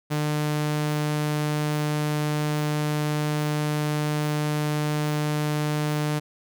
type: tone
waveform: sawtooth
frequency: 150.2 Hz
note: D3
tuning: 39 cents sharp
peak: -19 dBFS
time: 0.1-6.2 s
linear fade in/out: 20 ms
effects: none